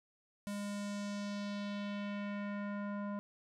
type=tone with low-pass filter sweep; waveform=square; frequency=203.6 Hz; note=G#3; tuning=34 cents flat; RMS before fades=-40 dBFS; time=0.47-3.19 s; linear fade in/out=0 ms; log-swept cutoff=11000 to 1100 Hz; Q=1.6; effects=none